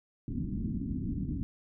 white low-pass noise, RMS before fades -34 dBFS, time 0.28-1.43 s, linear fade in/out 0 ms, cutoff 280 Hz, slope 48 dB/octave, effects none

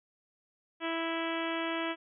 harmonic tone, 329.6 Hz, E4, in tune, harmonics 1 / 2 / 3 / 4 / 5 / 6 / 7 / 8 / 9 / 10, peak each -35 / -38 / -40 / -41 / -42 / -43 / -43 / -44 / -45 / -45 dBFS, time 0.8-1.96 s, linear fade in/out 50 ms, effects none

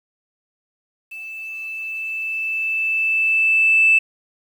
sine tone with level ramp, 2637 Hz, E7, in tune, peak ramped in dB -31 to -9 dBFS, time 1.11-3.99 s, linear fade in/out 10 ms, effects tanh soft clip ceiling -5 dBFS + 8-bit

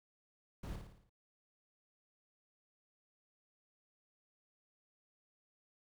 brown noise with echo, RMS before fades -44 dBFS, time 0.63-0.76 s, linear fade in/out 5 ms, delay 56 ms, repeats 6, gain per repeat -5 dB, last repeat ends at 1.096 s, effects none

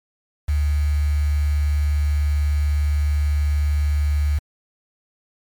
sine tone with quantisation, 73.42 Hz, D2, in tune, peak -16 dBFS, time 0.48-4.39 s, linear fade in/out 10 ms, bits 6, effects MP3 96 kbps

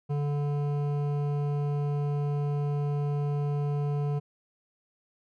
sine tone with hard clipping, 144.9 Hz, D3, 23 cents flat, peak -28 dBFS, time 0.09-4.2 s, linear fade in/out 20 ms, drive 12 dB, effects none

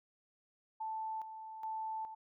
sine tone with tremolo, 880 Hz, A5, in tune, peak -37 dBFS, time 0.8-2.15 s, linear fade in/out 10 ms, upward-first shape square, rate 1.2 Hz, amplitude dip 60%, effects none

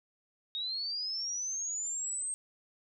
sine linear sweep, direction up, 3716 to 8420 Hz, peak -33 dBFS, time 0.55-2.34 s, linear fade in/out 0 ms, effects none

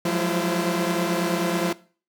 sawtooth tone cluster, 175.1 / 184.4 / 210 / 336.6 / 519 Hz, F3 / F#3 / G#3 / E4 / C5, +5 / -6 / +19 / +36 / -14 cents, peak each -23 / -24 / -28 / -22 / -28 dBFS, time 0.05-1.73 s, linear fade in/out 5 ms, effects noise-tail reverb RT60 0.4 s tail -19 dB re dry

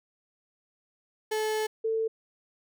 35% pulse / sine tone pair in turn, 432.7 / 445.9 Hz, A4 / A4, -29 / +23 cents, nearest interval minor second, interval 52 cents, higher second, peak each -25 dBFS, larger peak neither, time 1.31-1.67 / 1.84-2.08 s, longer first, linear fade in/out 10 ms, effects none

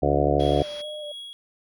harmonic tone, 71.9 Hz, D2, 36 cents flat, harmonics 1 / 2 / 4 / 5 / 6 / 7 / 8 / 9 / 10, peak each -27 / -27 / -27 / -27 / -27 / -27 / -27 / -27 / -27 dBFS, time 0.02-0.63 s, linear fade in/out 10 ms
white low-pass noise, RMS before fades -45 dBFS, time 0.39-0.82 s, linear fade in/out 10 ms, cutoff 5600 Hz, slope 48 dB/octave
triangle tone with tremolo, 3322 Hz, G#7, in tune, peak -33 dBFS, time 0.4-1.33 s, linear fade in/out 0 ms, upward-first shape triangle, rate 2.9 Hz, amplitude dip 40%
sine tone with vibrato, 597 Hz, D5, 28 cents sharp, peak -33 dBFS, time 0.47-1.12 s, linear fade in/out 5 ms, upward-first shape square, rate 2.7 Hz, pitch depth 20 cents each way
effects none

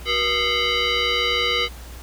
sine tone with frequency modulation, 480 Hz, B4, 49 cents flat, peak -18 dBFS, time 0.05-1.69 s, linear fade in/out 50 ms, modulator 854 Hz, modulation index 4.3, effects added 60 Hz sine -36 dBFS peak until 2.02 s + pink hiss -43 dBFS RMS until 2.02 s

